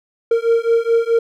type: beating tone pair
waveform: triangle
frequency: 459.2 / 463.9 Hz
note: A#4 / A#4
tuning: -26 / -8 cents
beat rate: 4.7 Hz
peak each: -14 dBFS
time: 0.31-1.19 s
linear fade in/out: 5 ms
effects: none